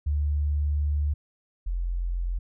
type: tone pair in turn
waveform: sine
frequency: 73.42 / 43.66 Hz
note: D2 / F1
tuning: 0 / 0 cents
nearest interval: major sixth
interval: 900 cents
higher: first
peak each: -22 / -25 dBFS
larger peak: first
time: 0.06-1.14 / 1.66-2.39 s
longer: first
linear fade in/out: 10 ms
effects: none